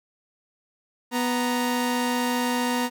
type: tone pair together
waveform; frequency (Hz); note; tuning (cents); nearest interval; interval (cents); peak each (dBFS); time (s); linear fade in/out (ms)
sawtooth; 246.9 / 932.2; B3 / A#5; 0 / 0; octave + major seventh; 2300; -20 / -24; 1.11-2.9; 50
effects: none